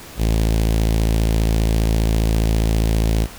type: tone with notch filter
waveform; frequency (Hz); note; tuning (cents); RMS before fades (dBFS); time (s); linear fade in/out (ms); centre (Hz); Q
sawtooth; 54.9; A1; -3; -17; 0.17-3.28; 50; 1300; 0.74
effects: pink hiss -38 dBFS RMS until 3.38 s